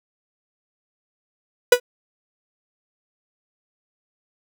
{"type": "tone with exponential decay", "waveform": "45% pulse", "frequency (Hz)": 491.4, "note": "B4", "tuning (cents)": -9, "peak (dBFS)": -5, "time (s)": [1.72, 1.8], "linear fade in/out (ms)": 5, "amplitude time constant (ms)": 17, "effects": []}